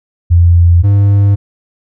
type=tone pair in turn; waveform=sine / triangle; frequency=86 / 100.54 Hz; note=F2 / G2; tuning=-26 / +44 cents; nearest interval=minor third; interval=270 cents; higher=second; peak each=-3 dBFS; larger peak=neither; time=0.3-0.83 / 0.83-1.36 s; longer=neither; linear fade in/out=20 ms; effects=none